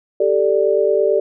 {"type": "chord", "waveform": "sine", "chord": "G suspended second", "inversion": "none", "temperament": "just", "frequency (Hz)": [392, 441, 588], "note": ["G4", "A4", "D5"], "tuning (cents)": [0, 4, 2], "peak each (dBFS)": -17, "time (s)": [0.2, 1.2], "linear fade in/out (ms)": 5, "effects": []}